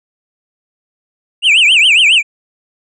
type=tone with vibrato; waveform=triangle; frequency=2696 Hz; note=E7; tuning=38 cents sharp; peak=-4 dBFS; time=1.42-2.23 s; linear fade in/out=50 ms; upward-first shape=triangle; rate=7.3 Hz; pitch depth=300 cents each way; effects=resampled to 24000 Hz